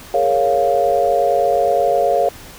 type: chord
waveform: sine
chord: Bb minor seventh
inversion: third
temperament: equal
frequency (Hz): 415.3 / 466.2 / 554.4 / 698.5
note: Ab4 / Bb4 / Db5 / F5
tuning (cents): 0 / 0 / 0 / 0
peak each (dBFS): -22 / -20 / -17 / -16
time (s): 0.14-2.29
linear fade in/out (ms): 2
effects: pink hiss -38 dBFS RMS until 2.58 s